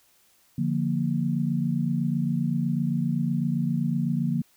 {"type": "chord", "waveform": "sine", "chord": "Bb major", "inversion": "first", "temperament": "equal", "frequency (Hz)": [146.83, 174.61, 233.1], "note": ["D3", "F3", "Bb3"], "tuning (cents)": [0, 0, 0], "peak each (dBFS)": -27, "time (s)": [0.58, 4.42], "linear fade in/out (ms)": 5, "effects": ["white hiss -62 dBFS RMS until 4.56 s"]}